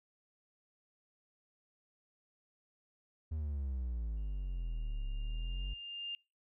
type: exponential two-way sweep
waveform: triangle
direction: down then up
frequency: 80 to 34.21 to 49.12 Hz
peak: -33 dBFS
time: 3.31-5.74 s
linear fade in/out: 10 ms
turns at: 5.08 s
type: tone with exponential growth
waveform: sine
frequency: 2805 Hz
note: F7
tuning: 7 cents sharp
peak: -37 dBFS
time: 4.17-6.15 s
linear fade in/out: 1 ms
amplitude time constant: 430 ms
effects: noise-tail reverb RT60 0.3 s tail -26 dB re dry